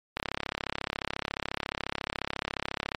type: click train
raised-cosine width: 0.3 ms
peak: -13 dBFS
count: 96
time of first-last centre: 0.17-2.948 s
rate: 34.2 Hz
effects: MP3 64 kbps